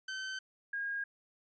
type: tone pair in turn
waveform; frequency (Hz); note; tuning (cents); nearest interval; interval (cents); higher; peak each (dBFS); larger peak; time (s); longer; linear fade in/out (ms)
sawtooth / sine; 1537 / 1628.4; G6 / G#6; -35 / -35; minor second; 100; second; -34 / -34; neither; 0.08-0.39 / 0.73-1.04; neither; 5
effects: resampled to 16000 Hz